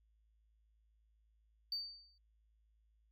sine tone with exponential decay, 4600 Hz, D8, 37 cents flat, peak -33 dBFS, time 1.72-2.18 s, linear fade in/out 2 ms, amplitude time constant 99 ms, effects tanh soft clip ceiling -34 dBFS + added 54 Hz sine -70 dBFS peak until 3.11 s

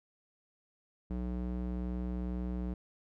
square tone with band-pass filter, 61.1 Hz, B1, 18 cents flat, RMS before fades -36 dBFS, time 1.1-2.74 s, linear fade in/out 5 ms, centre 190 Hz, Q 0.84, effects none

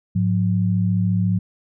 sine tone pair together, 105.68 / 180 Hz, G#2 / F#3, +31 / -47 cents, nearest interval major sixth, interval 922 cents, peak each -19 dBFS, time 0.15-1.39 s, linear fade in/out 10 ms, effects none

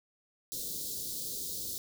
white band-stop noise, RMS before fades -38 dBFS, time 0.52-1.78 s, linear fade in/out 0 ms, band 530 to 3700 Hz, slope 48 dB/octave, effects none

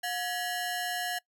sawtooth ring-modulated tone, 1200 Hz, D6, 37 cents sharp, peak -24 dBFS, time 0.03-1.19 s, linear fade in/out 10 ms, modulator 482 Hz, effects noise-tail reverb RT60 0.1 s tail -23 dB re dry

